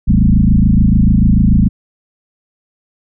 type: tone with frequency modulation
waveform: sine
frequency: 123.1 Hz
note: B2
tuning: 5 cents flat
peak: -6 dBFS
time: 0.07-1.69 s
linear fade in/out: 20 ms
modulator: 26.9 Hz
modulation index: 3.9
effects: none